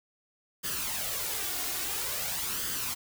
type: noise with flanger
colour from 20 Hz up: white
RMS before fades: -33 dBFS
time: 0.63-2.95 s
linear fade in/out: 20 ms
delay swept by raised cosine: 0.62 to 2.82 ms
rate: 0.49 Hz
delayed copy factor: +0.55
effects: none